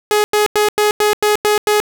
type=tone bursts; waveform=sawtooth; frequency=419.9 Hz; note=G#4; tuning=19 cents sharp; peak=-7 dBFS; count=8; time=0.11-1.801 s; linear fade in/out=0 ms; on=130 ms; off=93 ms; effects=none